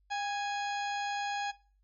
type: harmonic tone with a mistuned harmonic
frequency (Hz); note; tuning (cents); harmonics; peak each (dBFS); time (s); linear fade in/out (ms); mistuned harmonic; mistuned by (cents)
830.6; G#5; 0; 1 / 2 / 3 / 4 / 5 / 6 / 8; -33 / -39 / -43 / -45 / -47 / -49 / -51; 0.1-1.52; 20; 1; -46
effects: noise-tail reverb RT60 0.4 s tail -20 dB re dry + added 49 Hz sine -66 dBFS peak until 1.83 s